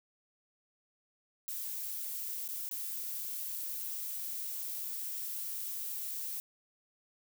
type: noise with dropouts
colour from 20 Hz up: violet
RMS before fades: -39 dBFS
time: 1.48-6.4 s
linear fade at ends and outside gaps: 0 ms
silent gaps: 2.478-2.488 / 2.69-2.712 s
effects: none